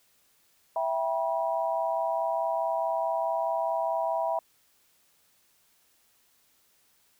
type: chord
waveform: sine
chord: E minor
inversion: none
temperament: equal with one note detuned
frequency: 659.3 / 784 / 968 Hz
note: E5 / G5 / B5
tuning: 0 / 0 / -35 cents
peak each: -28 / -32 / -31 dBFS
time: 0.76-4.39 s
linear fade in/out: 2 ms
effects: white hiss -66 dBFS RMS until 7.19 s